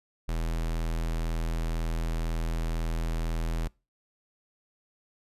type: tone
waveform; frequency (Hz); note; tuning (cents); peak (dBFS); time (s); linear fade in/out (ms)
square; 41; E1; -9; -28; 0.28-3.68; 10
effects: noise-tail reverb RT60 0.3 s tail -25 dB re dry + resampled to 32000 Hz